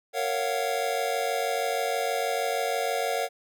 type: chord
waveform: square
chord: Gb major seventh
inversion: first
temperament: just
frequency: 462.5 / 555 / 693.7 / 740 Hz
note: Bb4 / Db5 / F5 / Gb5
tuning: -14 / +2 / -12 / 0 cents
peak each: -32 dBFS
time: 0.13-3.29 s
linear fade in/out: 50 ms
effects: none